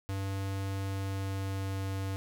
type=tone with pitch glide; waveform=square; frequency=97.4 to 96.73 Hz; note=G2 to G2; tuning=-11 to -23 cents; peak=-33 dBFS; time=0.09-2.16 s; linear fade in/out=0 ms; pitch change=-12 cents; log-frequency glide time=0.81-1.86 s; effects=none